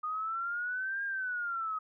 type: exponential two-way sweep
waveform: sine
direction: up then down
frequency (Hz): 1229 to 1621 to 1260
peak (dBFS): -32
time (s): 0.03-1.79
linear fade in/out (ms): 10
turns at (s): 1.04
effects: none